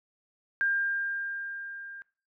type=tone with level ramp; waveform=sine; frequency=1600 Hz; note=G6; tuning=35 cents sharp; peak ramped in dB=-23 to -41 dBFS; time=0.61-2.02 s; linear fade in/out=0 ms; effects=noise-tail reverb RT60 0.4 s tail -21 dB re dry